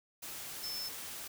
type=tone in noise; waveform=sine; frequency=5274 Hz; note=E8; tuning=in tune; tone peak=-38 dBFS; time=0.63-0.89 s; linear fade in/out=10 ms; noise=white; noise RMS=-44 dBFS; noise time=0.22-1.28 s; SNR=+3 dB; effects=none